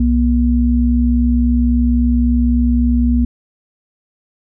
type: tone pair together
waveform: sine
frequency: 63.69 / 240.1 Hz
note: C2 / B3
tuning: -46 / -49 cents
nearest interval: octave + major seventh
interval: 2297 cents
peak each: -13 dBFS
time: 0-3.25 s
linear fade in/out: 5 ms
effects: none